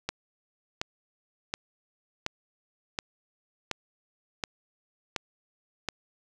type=click train; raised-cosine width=0.2 ms; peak=-12 dBFS; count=9; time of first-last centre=0.09-5.887 s; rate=1.38 Hz; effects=none